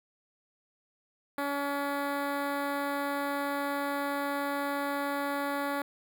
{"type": "tone with notch filter", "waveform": "10% pulse", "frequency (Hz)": 283.1, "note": "C#4", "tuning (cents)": 37, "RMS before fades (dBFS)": -32, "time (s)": [1.38, 5.82], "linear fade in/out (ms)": 2, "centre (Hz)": 6100, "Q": 0.51, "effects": []}